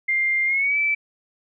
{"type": "tone with pitch glide", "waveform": "sine", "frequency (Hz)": [2100, 2317], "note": ["C7", "D7"], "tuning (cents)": [6, -24], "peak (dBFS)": -18, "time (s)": [0.08, 0.95], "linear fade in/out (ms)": 10, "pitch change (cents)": 170, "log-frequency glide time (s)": [0.45, 0.78], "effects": []}